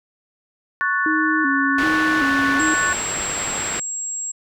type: chord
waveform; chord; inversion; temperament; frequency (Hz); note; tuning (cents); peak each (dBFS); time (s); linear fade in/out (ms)
sine; F# minor; second; equal; 1108.7 / 1480 / 1760; C#6 / F#6 / A6; 0 / 0 / 0; -23 / -21 / -22; 0.81-2.93; 0
type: tone with vibrato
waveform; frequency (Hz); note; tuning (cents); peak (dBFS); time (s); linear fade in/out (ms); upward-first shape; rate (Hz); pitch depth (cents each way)
sine; 293.7; D4; 0; -20; 1.06-2.74; 2; square; 1.3; 110
type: low-pass noise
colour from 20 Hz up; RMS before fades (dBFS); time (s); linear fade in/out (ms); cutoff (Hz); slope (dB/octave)
white; -28; 1.78-3.8; 5; 2500; 12
type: tone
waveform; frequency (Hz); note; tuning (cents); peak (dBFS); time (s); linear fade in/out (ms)
sine; 7600; A#8; +33; -24; 2.59-4.32; 10
effects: none